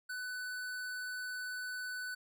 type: tone with hard clipping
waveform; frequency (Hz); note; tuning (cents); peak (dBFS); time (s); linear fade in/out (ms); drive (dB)
sine; 1497; F#6; +20; -40; 0.09-2.15; 10; 17
effects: none